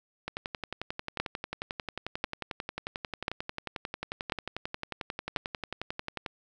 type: two click trains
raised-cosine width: 0.3 ms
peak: -18 / -12 dBFS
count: 68 / 5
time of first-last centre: 0.28-6.262 / 1.2-5.362 s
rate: 11.2 / 0.961 Hz
effects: none